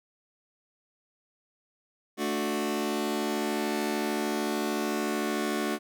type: chord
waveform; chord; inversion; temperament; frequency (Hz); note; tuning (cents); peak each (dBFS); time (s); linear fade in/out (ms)
sawtooth; D major; second; just; 220.2 / 293.7 / 367.1; A3 / D4 / F#4; +2 / 0 / -14; -28; 2.17-5.79; 50
effects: none